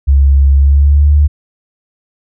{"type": "tone with pitch glide", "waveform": "sine", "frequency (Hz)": [69, 73.53], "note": ["C#2", "D2"], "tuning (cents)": [-7, 3], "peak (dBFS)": -4, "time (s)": [0.07, 1.28], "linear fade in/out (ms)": 20, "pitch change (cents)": 110, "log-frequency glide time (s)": [0.56, 1.13], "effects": []}